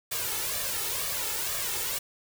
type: noise with flanger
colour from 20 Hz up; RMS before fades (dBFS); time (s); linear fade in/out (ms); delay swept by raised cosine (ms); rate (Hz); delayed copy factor
white; -31; 0.11-1.99; 10; 1.7 to 2.3; 2.1; +0.7
effects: none